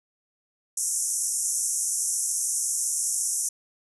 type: band-pass noise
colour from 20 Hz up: white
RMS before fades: -27 dBFS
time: 0.77-3.49 s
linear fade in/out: 5 ms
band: 5700 to 11000 Hz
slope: 96 dB/octave
effects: none